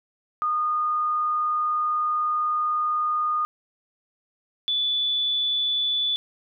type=tone pair in turn; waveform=sine; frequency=1226 / 3468 Hz; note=D#6 / A7; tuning=-26 / -26 cents; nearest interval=octave + tritone; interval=1800 cents; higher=second; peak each=-21 dBFS; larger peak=neither; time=0.42-3.45 / 4.68-6.16 s; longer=first; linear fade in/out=0 ms; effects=none